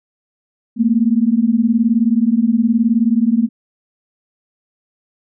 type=beating tone pair; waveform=sine; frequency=220 / 239 Hz; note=A3 / A#3; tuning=0 / +43 cents; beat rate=19 Hz; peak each=-14 dBFS; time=0.76-3.49 s; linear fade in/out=50 ms; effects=none